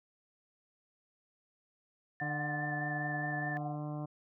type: tone with vibrato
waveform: sine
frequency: 1764 Hz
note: A6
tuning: 4 cents sharp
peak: -37 dBFS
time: 2.2-3.57 s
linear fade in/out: 0 ms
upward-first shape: square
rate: 4.9 Hz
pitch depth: 14 cents each way
type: tone with tremolo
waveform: sine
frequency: 726 Hz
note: F#5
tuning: 33 cents flat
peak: -38 dBFS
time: 2.2-3.76 s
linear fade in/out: 20 ms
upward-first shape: sine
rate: 9.7 Hz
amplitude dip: 40%
type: harmonic tone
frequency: 149.5 Hz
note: D3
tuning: 31 cents sharp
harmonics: 1 / 2 / 3 / 4 / 5 / 6 / 7 / 8 / 9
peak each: -38 / -42 / -56 / -47 / -48 / -60 / -52 / -59 / -63 dBFS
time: 2.21-4.06 s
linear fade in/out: 10 ms
effects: none